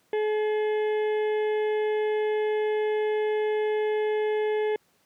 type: harmonic tone with a mistuned harmonic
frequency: 426.9 Hz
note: G#4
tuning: 48 cents sharp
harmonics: 1 / 2 / 4 / 5 / 6 / 7 / 8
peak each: -23 / -35 / -40 / -41 / -49 / -50 / -51 dBFS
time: 0.13-4.76 s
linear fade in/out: 2 ms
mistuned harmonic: 5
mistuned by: -16 cents
effects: pink hiss -66 dBFS RMS until 5.05 s + high-pass 150 Hz 12 dB/octave